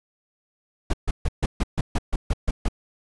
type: noise bursts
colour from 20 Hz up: brown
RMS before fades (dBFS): -21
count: 11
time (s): 0.9-2.685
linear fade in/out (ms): 5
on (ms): 35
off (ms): 140
effects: resampled to 24000 Hz